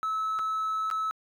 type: tone with dropouts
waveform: triangle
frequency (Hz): 1299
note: E6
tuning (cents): -26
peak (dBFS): -24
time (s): 0.03-1.11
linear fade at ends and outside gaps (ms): 0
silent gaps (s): 0.389-0.393 / 0.902-0.912
effects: tanh soft clip ceiling -22 dBFS